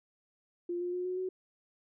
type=tone with pitch steps; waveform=sine; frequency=349.2 / 354.7 / 360.3 / 365.9 / 371.7 Hz; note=F4 / F4 / F#4 / F#4 / F#4; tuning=0 / +27 / -46 / -19 / +8 cents; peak=-32 dBFS; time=0.69-1.29 s; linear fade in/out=5 ms; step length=120 ms; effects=none